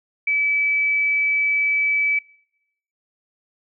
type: tone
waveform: sine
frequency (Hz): 2299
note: D7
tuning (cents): -37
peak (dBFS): -17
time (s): 0.27-2.19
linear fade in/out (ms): 5
effects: noise-tail reverb RT60 0.8 s tail -24 dB re dry